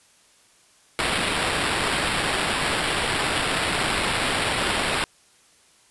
blue noise with sample-and-hold, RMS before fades -24 dBFS, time 0.99-5.04 s, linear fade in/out 0 ms, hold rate 6300 Hz, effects white hiss -57 dBFS RMS until 5.9 s + resampled to 24000 Hz

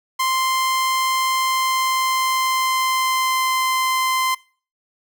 sawtooth tone with pitch glide, 1045 to 1037.8 Hz, C6 to C6, -2 to -14 cents, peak -14 dBFS, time 0.19-4.35 s, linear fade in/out 10 ms, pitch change -12 cents, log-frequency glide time 1.38-3.6 s, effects noise-tail reverb RT60 0.4 s tail -23 dB re dry

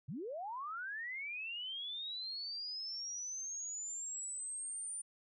sine linear sweep, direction up, 110 to 9250 Hz, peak -40 dBFS, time 0.08-5.02 s, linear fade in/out 10 ms, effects none

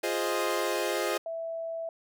sawtooth chord, F minor seventh, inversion none, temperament equal, 349.2 / 415.3 / 523.3 / 622.3 Hz, F4 / Ab4 / C5 / Eb5, 0 / 0 / 0 / 0 cents, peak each -29 dBFS, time 0.03-1.18 s, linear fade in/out 10 ms
sine tone, 659.3 Hz, E5, in tune, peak -32 dBFS, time 1.26-1.89 s, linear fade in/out 2 ms
effects none

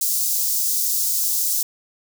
white high-pass noise, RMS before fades -21 dBFS, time 0.01-1.63 s, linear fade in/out 5 ms, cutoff 5200 Hz, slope 24 dB/octave, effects none

